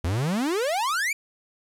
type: exponential sweep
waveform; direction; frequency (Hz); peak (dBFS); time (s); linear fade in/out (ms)
45% pulse; up; 77.78 to 2402; -23; 0.04-1.13; 5
effects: low-pass 12000 Hz 12 dB/octave + 9-bit